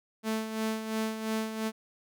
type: tone with tremolo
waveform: sawtooth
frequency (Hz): 220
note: A3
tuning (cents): 0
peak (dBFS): -24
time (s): 0.23-1.72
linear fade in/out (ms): 50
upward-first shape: sine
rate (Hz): 2.9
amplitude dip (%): 60
effects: none